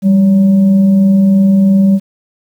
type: tone with frequency modulation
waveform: sine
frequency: 196 Hz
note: G3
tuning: in tune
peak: -5 dBFS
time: 0.02-2 s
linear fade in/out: 50 ms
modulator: 369 Hz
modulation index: 0.24
effects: 7-bit